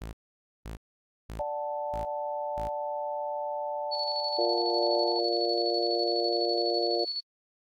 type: tone bursts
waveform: sawtooth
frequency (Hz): 55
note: A1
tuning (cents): 0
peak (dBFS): -33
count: 5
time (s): 0.01-2.69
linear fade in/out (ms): 10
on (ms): 120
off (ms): 520
type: chord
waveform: sine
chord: D major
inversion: none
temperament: equal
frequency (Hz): 587.3 / 740 / 880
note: D5 / F#5 / A5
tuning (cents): 0 / 0 / 0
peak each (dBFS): -33 / -39 / -34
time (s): 1.39-5.19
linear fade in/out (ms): 5
type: tone with tremolo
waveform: sine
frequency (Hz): 4426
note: C#8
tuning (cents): -3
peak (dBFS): -29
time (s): 3.91-7.21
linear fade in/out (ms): 20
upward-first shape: square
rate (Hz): 12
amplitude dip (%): 45
type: harmonic tone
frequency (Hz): 117.1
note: A#2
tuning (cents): +8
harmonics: 3 / 4 / 5 / 6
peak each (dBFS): -30 / -31 / -32 / -33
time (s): 4.38-7.05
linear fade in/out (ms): 10
effects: AAC 48 kbps